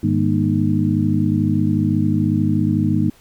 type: harmonic tone with a mistuned harmonic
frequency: 51.1 Hz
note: G#1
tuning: 27 cents flat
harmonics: 2 / 3 / 4 / 5 / 6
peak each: -21 / -21 / -21 / -21 / -21 dBFS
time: 0.03-3.1 s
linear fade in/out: 5 ms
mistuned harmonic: 5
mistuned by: -120 cents
effects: pink hiss -52 dBFS RMS until 3.2 s